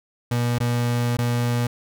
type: tone with dropouts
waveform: 35% pulse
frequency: 120.3 Hz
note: B2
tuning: 45 cents flat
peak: -18 dBFS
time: 0.31-1.67 s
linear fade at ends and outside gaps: 5 ms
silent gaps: 0.585-0.602 / 1.17-1.186 s
effects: none